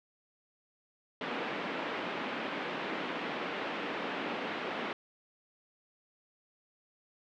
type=band-pass noise; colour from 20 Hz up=pink; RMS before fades=-37 dBFS; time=1.21-4.93 s; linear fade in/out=2 ms; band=220 to 3100 Hz; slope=24 dB/octave; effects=none